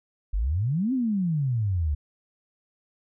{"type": "exponential two-way sweep", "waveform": "sine", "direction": "up then down", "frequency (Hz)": [43.82, 270.5, 70], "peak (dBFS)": -22, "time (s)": [0.33, 1.95], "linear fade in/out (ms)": 10, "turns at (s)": 0.93, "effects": []}